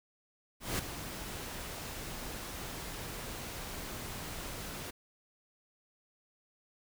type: noise with ADSR envelope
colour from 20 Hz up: pink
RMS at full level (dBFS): -32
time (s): 0.6-4.91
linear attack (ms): 190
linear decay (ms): 7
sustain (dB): -10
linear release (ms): 13
effects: none